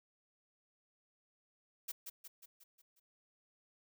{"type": "noise with echo", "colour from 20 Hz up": "blue", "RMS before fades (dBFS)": -41, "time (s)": [1.88, 1.92], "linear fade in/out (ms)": 10, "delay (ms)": 180, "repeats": 6, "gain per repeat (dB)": -5, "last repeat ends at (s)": 3, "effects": []}